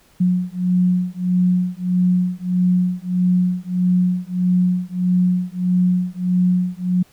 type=beating tone pair; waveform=sine; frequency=180 / 181.6 Hz; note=F#3 / F#3; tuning=-47 / -32 cents; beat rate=1.6 Hz; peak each=-18 dBFS; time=0.2-7.03 s; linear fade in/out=10 ms; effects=pink hiss -54 dBFS RMS until 7.12 s